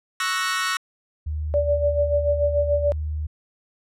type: chord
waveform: sawtooth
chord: F# dominant seventh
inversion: second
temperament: equal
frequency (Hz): 1108.7 / 1318.5 / 1480 / 1864.7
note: C#6 / E6 / F#6 / A#6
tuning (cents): 0 / 0 / 0 / 0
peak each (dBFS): -24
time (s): 0.2-0.77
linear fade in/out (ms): 2
type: tone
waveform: sine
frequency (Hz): 76.3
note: D#2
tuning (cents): -33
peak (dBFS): -24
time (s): 1.26-3.27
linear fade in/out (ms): 10
type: tone with tremolo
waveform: sine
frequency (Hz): 580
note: D5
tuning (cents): -22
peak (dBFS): -16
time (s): 1.54-2.92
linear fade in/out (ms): 0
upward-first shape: sine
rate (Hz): 6.9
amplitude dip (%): 65
effects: low-pass 10000 Hz 12 dB/octave